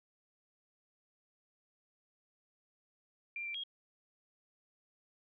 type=tone with pitch steps; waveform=sine; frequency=2377 / 2352 / 3272 Hz; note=D7 / D7 / G#7; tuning=+20 / +2 / -26 cents; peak=-38 dBFS; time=3.36-3.636 s; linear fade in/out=2 ms; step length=92 ms; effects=none